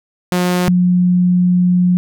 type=tone pair in turn; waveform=sawtooth / sine; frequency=179.3 / 179.3 Hz; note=F3 / F3; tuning=+46 / +46 cents; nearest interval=unison; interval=0 cents; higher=neither; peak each=-9 dBFS; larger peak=neither; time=0.32-0.68 / 0.68-1.97 s; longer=second; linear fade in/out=0 ms; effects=none